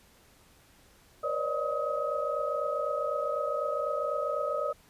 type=tone cluster; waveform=sine; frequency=484.4 / 545 / 589 / 617 / 1267 Hz; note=B4 / C#5 / D5 / D#5 / D#6; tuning=-34 / -29 / +5 / -15 / +31 cents; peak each=-37 / -36 / -32 / -38 / -33 dBFS; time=1.23-4.73 s; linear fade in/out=10 ms; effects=pink hiss -60 dBFS RMS until 4.89 s + resampled to 32000 Hz